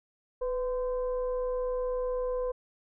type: tone with frequency modulation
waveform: sine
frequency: 500 Hz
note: B4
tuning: 21 cents sharp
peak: -28 dBFS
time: 0.41-2.52 s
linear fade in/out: 10 ms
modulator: 528 Hz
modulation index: 0.47
effects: none